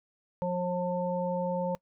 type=harmonic tone; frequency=178.9 Hz; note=F3; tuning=42 cents sharp; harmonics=1 / 3 / 5; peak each=-32 / -30 / -35 dBFS; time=0.42-1.75 s; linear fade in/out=0 ms; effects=noise-tail reverb RT60 0.1 s tail -23 dB re dry